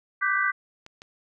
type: chord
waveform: sine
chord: G major seventh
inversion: second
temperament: equal with one note detuned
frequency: 1174.7 / 1512.8 / 1568 / 1975.5 Hz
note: D6 / F#6 / G6 / B6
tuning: 0 / +38 / 0 / 0 cents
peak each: -27 dBFS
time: 0.21-0.52 s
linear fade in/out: 20 ms
type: clicks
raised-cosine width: 0.2 ms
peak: -26 dBFS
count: 2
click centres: 0.864 / 1.019 s
effects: none